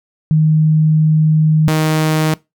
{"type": "tone pair in turn", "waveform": ["sine", "sawtooth"], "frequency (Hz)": [155.8, 156.39], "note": ["D#3", "D#3"], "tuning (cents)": [3, 9], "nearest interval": "unison", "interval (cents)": 6, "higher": "second", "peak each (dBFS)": -8, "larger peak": "neither", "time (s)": [[0.31, 1.68], [1.68, 2.34]], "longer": "first", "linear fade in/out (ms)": 0, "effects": ["noise-tail reverb RT60 0.2 s tail -21 dB re dry"]}